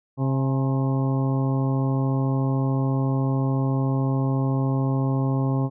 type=harmonic tone with a mistuned harmonic; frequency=133.8 Hz; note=C3; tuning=39 cents sharp; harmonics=1 / 2 / 3 / 4 / 5 / 6 / 7 / 8; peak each=-21 / -26 / -34 / -35 / -38 / -37 / -42 / -38 dBFS; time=0.17-5.7 s; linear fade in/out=50 ms; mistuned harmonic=6; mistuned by=+71 cents; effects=none